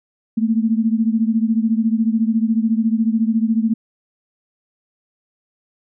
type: beating tone pair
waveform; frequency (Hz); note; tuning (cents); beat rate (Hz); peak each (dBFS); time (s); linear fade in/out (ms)
sine; 220 / 234; A3 / A#3; 0 / +7; 14; -16 / -19; 0.37-3.74; 10
effects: none